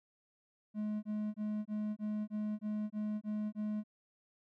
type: tone bursts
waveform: triangle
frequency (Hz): 211.8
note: G#3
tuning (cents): +34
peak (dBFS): -32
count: 10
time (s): 0.74-3.838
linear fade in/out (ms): 50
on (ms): 290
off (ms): 22
effects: none